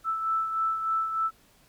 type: beating tone pair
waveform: sine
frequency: 1318.5 / 1321.8 Hz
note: E6 / E6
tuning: 0 / +4 cents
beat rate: 3.3 Hz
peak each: -25 / -34 dBFS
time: 0.04-1.31 s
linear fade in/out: 50 ms
effects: pink hiss -60 dBFS RMS until 1.68 s + MP3 96 kbps